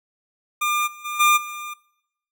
25% pulse tone with level steps, 1201 Hz, D6, 38 cents sharp, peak -16 / -35 / -23 / -10 / -27 dBFS, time 0.61-1.74 s, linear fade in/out 10 ms, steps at 0.86 / 1.04 / 1.19 / 1.36 s, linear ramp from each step 20 ms, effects noise-tail reverb RT60 0.8 s tail -21 dB re dry

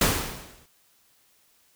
pink noise with exponential decay, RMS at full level -18 dBFS, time 0.01-0.66 s, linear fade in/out 5 ms, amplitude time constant 140 ms, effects white hiss -63 dBFS RMS until 1.75 s

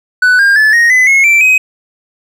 triangle tone with pitch steps, 1492 / 1608.3 / 1733.8 / 1869 / 2015 / 2172 / 2341 / 2524 Hz, F#6 / G6 / A6 / A#6 / B6 / C#7 / D7 / D#7, +14 / +44 / -26 / +4 / +34 / -36 / -6 / +24 cents, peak -3 dBFS, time 0.22-1.58 s, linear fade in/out 5 ms, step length 170 ms, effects none

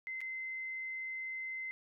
sine tone with dropouts, 2064 Hz, C7, 24 cents flat, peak -38 dBFS, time 0.07-1.71 s, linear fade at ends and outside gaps 0 ms, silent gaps 0.206-0.214 s, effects none

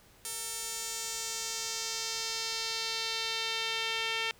sawtooth tone with band-pass filter sweep, 450 Hz, A4, 39 cents sharp, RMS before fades -35 dBFS, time 0.25-4.31 s, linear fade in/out 0 ms, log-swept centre 9200 to 2900 Hz, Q 1.9, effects pink hiss -60 dBFS RMS until 4.39 s

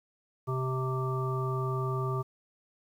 harmonic tone, 130 Hz, C3, 11 cents flat, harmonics 1 / 3 / 5 / 7 / 9, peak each -30 / -35 / -43 / -43 / -36 dBFS, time 0.47-2.23 s, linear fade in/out 20 ms, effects 10-bit

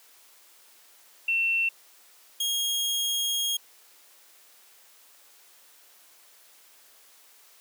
sine / sawtooth tone pair in turn, 2700 / 3265 Hz, E7 / G#7, +41 / -30 cents, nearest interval minor third, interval 329 cents, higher second, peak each -22 dBFS, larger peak neither, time 1.28-1.69 / 2.4-3.57 s, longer second, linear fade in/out 5 ms, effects white hiss -56 dBFS RMS until 7.6 s + high-pass 400 Hz 12 dB/octave

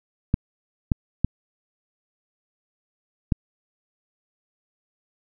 clicks, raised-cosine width 5 ms, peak -6 dBFS, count 4, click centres 0.341 / 0.918 / 1.246 / 3.322 s, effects none

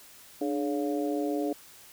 harmonic tone with a mistuned harmonic, 140.8 Hz, C#3, 27 cents sharp, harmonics 2 / 3 / 4 / 5, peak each -29 / -33 / -35 / -37 dBFS, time 0.41-1.53 s, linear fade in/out 5 ms, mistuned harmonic 2, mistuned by +88 cents, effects white hiss -52 dBFS RMS until 1.92 s

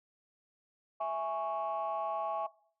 sine chord, C# minor, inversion first, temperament equal, 659.3 / 830.6 / 1108.7 Hz, E5 / G#5 / C#6, 0 / 0 / 0 cents, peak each -34 / -35 / -36 dBFS, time 1-2.47 s, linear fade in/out 10 ms, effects noise-tail reverb RT60 0.5 s tail -20 dB re dry + tanh soft clip ceiling -26 dBFS

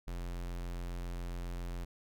square tone, 43.65 Hz, F1, in tune, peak -38 dBFS, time 0.07-1.85 s, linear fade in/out 10 ms, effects none

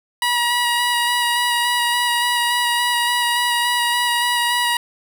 15% pulse tone with vibrato, 962 Hz, B5, 46 cents flat, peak -10 dBFS, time 0.22-4.77 s, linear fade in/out 2 ms, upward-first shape square, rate 3.5 Hz, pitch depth 12 cents each way, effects none

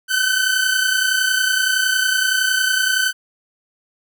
sawtooth tone pair together, 1507.2 / 1538 Hz, F#6 / G6, +32 / -33 cents, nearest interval unison, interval 35 cents, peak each -15 dBFS, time 0.08-3.13 s, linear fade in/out 50 ms, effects none

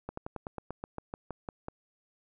slowing click train, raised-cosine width 1 ms, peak -23 dBFS, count 13, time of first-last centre 0.09-1.684 s, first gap 84 ms, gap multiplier 1.08, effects none

